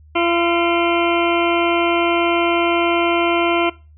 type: harmonic tone with a mistuned harmonic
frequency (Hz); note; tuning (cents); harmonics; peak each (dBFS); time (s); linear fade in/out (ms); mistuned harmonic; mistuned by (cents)
341.6; F4; -38; 1 / 2 / 3 / 4 / 6 / 7 / 8 / 9; -18 / -21 / -23 / -24 / -26 / -26 / -27 / -28; 0.15-3.7; 10; 6; +58
effects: noise-tail reverb RT60 0.3 s tail -20 dB re dry + added 76 Hz sine -43 dBFS peak until 3.97 s